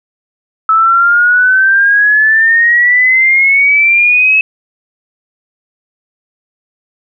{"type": "exponential sweep", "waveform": "sine", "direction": "up", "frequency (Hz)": [1300, 2593], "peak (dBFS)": -5, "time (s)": [0.69, 4.41], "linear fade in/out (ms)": 2, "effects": []}